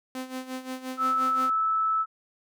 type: tone with tremolo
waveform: sawtooth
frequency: 258.2 Hz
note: C4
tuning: 23 cents flat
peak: -27 dBFS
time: 0.15-1.5 s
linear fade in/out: 2 ms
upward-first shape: sine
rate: 5.7 Hz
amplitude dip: 75%
type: tone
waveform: sine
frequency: 1309 Hz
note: E6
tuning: 13 cents flat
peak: -22 dBFS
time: 0.97-2.06 s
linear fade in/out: 50 ms
effects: none